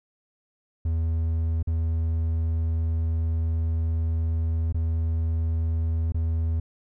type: tone with dropouts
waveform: triangle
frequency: 81.4 Hz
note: E2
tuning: 21 cents flat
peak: -20 dBFS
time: 0.85-6.6 s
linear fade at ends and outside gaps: 5 ms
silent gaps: 1.628-1.672 / 4.725-4.744 / 6.122-6.144 s
effects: none